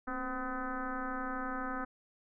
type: tone with frequency modulation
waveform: sine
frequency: 766 Hz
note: G5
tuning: 40 cents flat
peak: -34 dBFS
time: 0.07-1.85 s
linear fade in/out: 10 ms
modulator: 250 Hz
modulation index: 3.2
effects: none